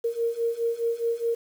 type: beating tone pair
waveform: sine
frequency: 461.8 / 466.6 Hz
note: A#4 / A#4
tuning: -16 / +2 cents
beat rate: 4.8 Hz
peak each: -28 / -26 dBFS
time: 0.04-1.35 s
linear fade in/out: 10 ms
effects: 8-bit